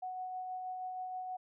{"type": "tone with tremolo", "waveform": "sine", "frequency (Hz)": 740, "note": "F#5", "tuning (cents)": 0, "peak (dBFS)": -37, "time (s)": [0.02, 1.37], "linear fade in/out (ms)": 10, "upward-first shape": "sine", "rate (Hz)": 6.3, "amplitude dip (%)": 25, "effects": []}